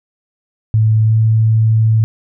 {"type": "tone with pitch glide", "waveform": "sine", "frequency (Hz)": [109.6, 110.87], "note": ["A2", "A2"], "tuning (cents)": [-6, 14], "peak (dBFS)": -8, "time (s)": [0.74, 2.04], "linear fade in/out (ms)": 0, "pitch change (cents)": 20, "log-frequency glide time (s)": [1.05, 1.13], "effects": []}